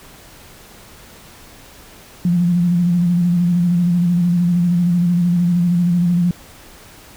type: tone with vibrato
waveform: sine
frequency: 174.61 Hz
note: F3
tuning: in tune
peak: -12 dBFS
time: 2.25-6.31 s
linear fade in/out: 2 ms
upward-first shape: square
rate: 13 Hz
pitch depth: 34 cents each way
effects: pink hiss -42 dBFS RMS until 7.16 s